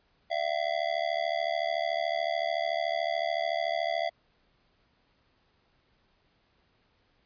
square tone with amplitude modulation, 674 Hz, E5, 38 cents sharp, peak -24 dBFS, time 0.3-4.1 s, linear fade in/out 20 ms, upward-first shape sine, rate 73.7 Hz, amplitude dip 95%, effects pink hiss -69 dBFS RMS until 7.25 s + resampled to 11025 Hz

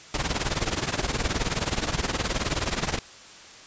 pink noise with tremolo, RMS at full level -23 dBFS, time 0.14-2.99 s, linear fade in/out 2 ms, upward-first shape triangle, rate 19 Hz, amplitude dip 90%, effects white hiss -46 dBFS RMS until 3.66 s + resampled to 16000 Hz

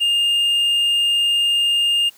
triangle tone, 2819 Hz, F7, 16 cents sharp, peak -13 dBFS, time 0-2.1 s, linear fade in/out 20 ms, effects white hiss -50 dBFS RMS until 2.17 s + high-pass 60 Hz 12 dB/octave

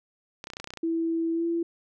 clicks, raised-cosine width 0.2 ms, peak -20 dBFS, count 11, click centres 0.441 / 0.471 / 0.502 / 0.535 / 0.569 / 0.6 / 0.643 / 0.674 / 0.705 / 0.737 / 0.773 s
sine tone with pitch glide, 329.6 to 336.7 Hz, E4 to E4, 0 to +37 cents, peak -24 dBFS, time 0.83-1.63 s, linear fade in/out 5 ms, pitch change +37 cents, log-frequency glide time 1.33-1.45 s
effects none

